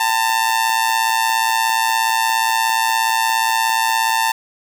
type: tone with amplitude modulation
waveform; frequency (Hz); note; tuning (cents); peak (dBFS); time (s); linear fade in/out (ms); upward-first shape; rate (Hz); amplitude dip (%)
sawtooth; 895; A5; +29; -8; 0-4.32; 5; sine; 117; 70
effects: none